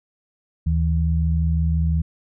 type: tone pair together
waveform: sine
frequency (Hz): 76.6 / 162.31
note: D#2 / E3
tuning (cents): -27 / -27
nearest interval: octave + minor second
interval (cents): 1300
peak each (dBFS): -18 / -22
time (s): 0.66-2.02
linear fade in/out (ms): 10
effects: none